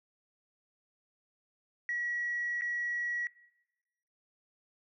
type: tone with dropouts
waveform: sine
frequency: 1922 Hz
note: B6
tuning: 48 cents flat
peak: -30 dBFS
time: 1.89-3.27 s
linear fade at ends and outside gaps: 1 ms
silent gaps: 2.611-2.619 s
effects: noise-tail reverb RT60 1.0 s tail -22 dB re dry + tanh soft clip ceiling -26 dBFS